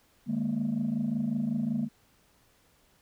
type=chord; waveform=sine; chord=D# suspended fourth; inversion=none; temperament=equal with one note detuned; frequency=151.66 / 207.7 / 233.1 Hz; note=D#3 / G#3 / A#3; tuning=-44 / 0 / 0 cents; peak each=-34 / -30 / -28 dBFS; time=0.26-1.89 s; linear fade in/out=50 ms; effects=tanh soft clip ceiling -22 dBFS + pink hiss -65 dBFS RMS until 3.01 s